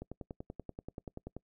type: click train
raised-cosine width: 2 ms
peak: -28 dBFS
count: 15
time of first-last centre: 0.02-1.366 s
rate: 10.4 Hz
effects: noise-tail reverb RT60 0.1 s tail -25 dB re dry